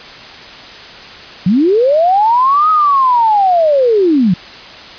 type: linear two-way sweep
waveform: sine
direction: up then down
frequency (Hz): 164.9 to 1275 to 164.9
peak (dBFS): -7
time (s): 1.46-4.34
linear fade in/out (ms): 5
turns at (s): 2.7
effects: white hiss -32 dBFS RMS until 4.98 s + resampled to 11025 Hz